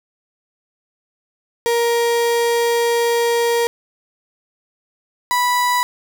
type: tone pair in turn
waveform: 35% pulse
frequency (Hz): 469.6 / 984.2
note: A#4 / B5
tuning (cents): +13 / -6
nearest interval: octave + minor second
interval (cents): 1281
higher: second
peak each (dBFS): -13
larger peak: neither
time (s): 1.66-3.67 / 5.31-5.83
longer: first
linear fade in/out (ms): 0
effects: none